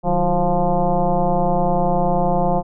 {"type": "tone with frequency modulation", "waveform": "sine", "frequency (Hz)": 359.1, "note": "F4", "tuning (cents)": 48, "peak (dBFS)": -14, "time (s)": [0.03, 2.63], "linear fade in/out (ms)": 50, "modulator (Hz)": 172, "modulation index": 2.9, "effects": []}